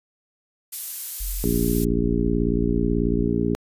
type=noise; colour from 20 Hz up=violet; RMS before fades=-28 dBFS; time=0.72-1.85 s; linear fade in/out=10 ms
type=tone; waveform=sine; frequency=44.31 Hz; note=F1; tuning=26 cents sharp; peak=-26 dBFS; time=1.2-3.27 s; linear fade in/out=10 ms
type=harmonic tone; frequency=58.27 Hz; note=A#1; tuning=in tune; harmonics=1 / 2 / 3 / 4 / 5 / 6 / 7; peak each=-31 / -29 / -26 / -25 / -26 / -30 / -27 dBFS; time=1.44-3.55 s; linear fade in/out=0 ms
effects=resampled to 32000 Hz